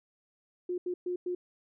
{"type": "tone bursts at uneven times", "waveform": "sine", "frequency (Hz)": 358, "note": "F4", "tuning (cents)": 43, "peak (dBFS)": -30, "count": 4, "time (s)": [[0.69, 0.78], [0.86, 0.94], [1.06, 1.16], [1.26, 1.35]], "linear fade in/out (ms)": 5, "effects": []}